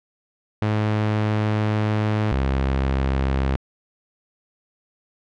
sawtooth tone pair in turn, 106.7 / 66.89 Hz, G#2 / C2, +47 / +39 cents, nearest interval minor sixth, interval 808 cents, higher first, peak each -15 dBFS, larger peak neither, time 0.62-2.32 / 2.32-3.56 s, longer first, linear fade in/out 0 ms, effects low-pass 3000 Hz 12 dB/octave

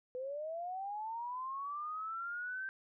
sine linear sweep, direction up, 495.4 to 1568 Hz, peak -38 dBFS, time 0.15-2.69 s, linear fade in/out 0 ms, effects none

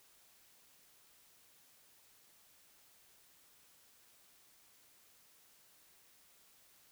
silence, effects white hiss -66 dBFS RMS until 6.91 s

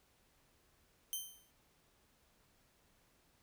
5% pulse tone with exponential decay, 3105 Hz, G7, 17 cents flat, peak -27 dBFS, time 1.13-1.51 s, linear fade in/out 0 ms, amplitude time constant 82 ms, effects pink hiss -72 dBFS RMS until 3.42 s

